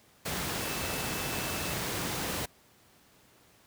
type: tone in noise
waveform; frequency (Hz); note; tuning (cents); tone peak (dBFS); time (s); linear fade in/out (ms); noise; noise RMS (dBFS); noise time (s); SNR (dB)
sine; 2637; E7; 0; -43; 0.6-1.74; 10; pink; -33; 0.25-2.46; -13
effects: pink hiss -61 dBFS RMS until 3.66 s + high-pass 80 Hz 12 dB/octave